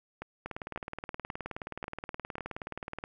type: two click trains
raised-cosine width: 0.5 ms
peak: -22 / -23 dBFS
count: 50 / 5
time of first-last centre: 0.46-3.039 / 0.22-2.382 s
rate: 19 / 1.85 Hz
effects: none